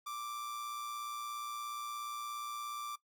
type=tone with amplitude modulation; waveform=45% pulse; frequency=1176 Hz; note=D6; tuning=2 cents sharp; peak=-38 dBFS; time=0.06-2.96 s; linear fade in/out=10 ms; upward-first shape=sine; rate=117 Hz; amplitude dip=35%; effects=noise-tail reverb RT60 0.1 s tail -17 dB re dry